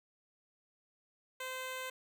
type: tone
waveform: 10% pulse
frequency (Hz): 516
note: C5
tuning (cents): -24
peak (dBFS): -31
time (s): 1.4-1.9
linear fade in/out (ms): 5
effects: none